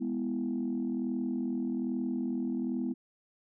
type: chord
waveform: sine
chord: E major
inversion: first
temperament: just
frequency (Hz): 206 / 247.2 / 329.6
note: G#3 / B3 / E4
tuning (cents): -14 / +2 / 0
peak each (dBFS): -35 / -31 / -36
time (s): 0-2.94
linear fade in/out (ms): 20
effects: tanh soft clip ceiling -23 dBFS